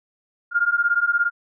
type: beating tone pair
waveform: sine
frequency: 1402 / 1419 Hz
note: F6 / F6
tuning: +6 / +27 cents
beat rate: 17 Hz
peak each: -20 dBFS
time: 0.51-1.31 s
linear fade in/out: 50 ms
effects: none